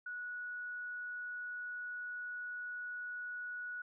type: tone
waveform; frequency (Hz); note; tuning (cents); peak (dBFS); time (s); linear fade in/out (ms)
sine; 1466; F#6; -16; -40; 0.06-3.82; 5
effects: none